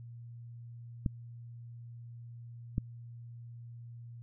clicks, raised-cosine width 5 ms, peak -18 dBFS, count 2, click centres 1.062 / 2.781 s, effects added 118 Hz sine -45 dBFS peak until 4.22 s

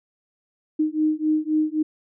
sine beating tone pair, 307.3 / 311.1 Hz, D#4 / D#4, -21 / 0 cents, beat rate 3.8 Hz, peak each -22 dBFS, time 0.79-1.83 s, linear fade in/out 10 ms, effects none

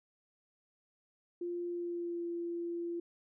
sine tone with pitch glide, 348.8 to 342.4 Hz, F4 to F4, -2 to -34 cents, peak -35 dBFS, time 1.41-3 s, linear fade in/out 5 ms, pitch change -32 cents, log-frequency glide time 1.67-2.26 s, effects none

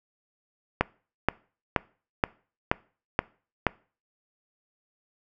click train, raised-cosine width 0.5 ms, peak -5 dBFS, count 7, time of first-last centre 0.81-3.667 s, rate 2.1 Hz, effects noise-tail reverb RT60 0.4 s tail -23 dB re dry

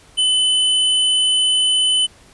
square tone, 3019 Hz, F#7, 34 cents sharp, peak -14 dBFS, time 0.17-2.07 s, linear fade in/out 20 ms, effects pink hiss -48 dBFS RMS until 2.33 s + resampled to 24000 Hz

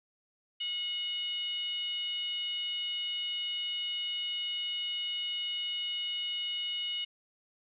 sine tone with frequency modulation, 2917 Hz, F#7, 25 cents flat, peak -32 dBFS, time 0.6-7.05 s, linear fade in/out 10 ms, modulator 744 Hz, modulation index 0.49, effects none

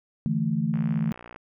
sine chord, D suspended second, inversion none, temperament just, 146.83 / 165.19 / 220.2 Hz, D3 / E3 / A3, 0 / +4 / +2 cents, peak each -29 / -26 / -26 dBFS, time 0.26-1.12 s, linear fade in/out 0 ms
click train, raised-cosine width 0.5 ms, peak -27 dBFS, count 38, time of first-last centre 0.74-1.361 s, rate 59.6 Hz
effects none

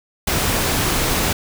pink noise, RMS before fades -19 dBFS, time 0.27-1.33 s, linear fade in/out 5 ms, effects none

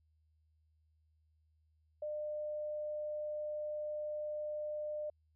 sine tone, 602 Hz, D5, 43 cents sharp, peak -37 dBFS, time 2.02-5.1 s, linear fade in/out 5 ms, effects added 78 Hz sine -70 dBFS peak until 5.35 s

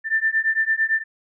sine beating tone pair, 1776 / 1784.9 Hz, A6 / A6, +16 / +24 cents, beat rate 8.9 Hz, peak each -21 / -21 dBFS, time 0.04-1.04 s, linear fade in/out 50 ms, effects none

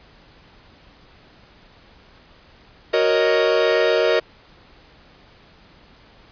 45% pulse chord, D# minor seventh, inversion first, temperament equal, 370 / 466.2 / 554.4 / 622.3 Hz, F#4 / A#4 / C#5 / D#5, 0 / 0 / 0 / 0 cents, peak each -23 / -19 / -24 / -20 dBFS, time 2.93-4.2 s, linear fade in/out 10 ms, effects pink hiss -50 dBFS RMS until 6.31 s + resampled to 11025 Hz

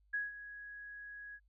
sine tone with ADSR envelope, 1665 Hz, G#6, 4 cents sharp, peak -32 dBFS, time 0.13-1.4 s, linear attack 14 ms, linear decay 170 ms, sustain -14 dB, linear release 57 ms, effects added 50 Hz sine -67 dBFS peak until 1.48 s

